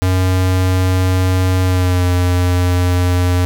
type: tone with pitch glide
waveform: square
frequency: 92.5 to 89.5 Hz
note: F#2 to F2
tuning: 0 to +43 cents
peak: -12 dBFS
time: 0.02-3.45 s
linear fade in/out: 0 ms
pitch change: -57 cents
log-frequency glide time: 1.63-2.05 s
effects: none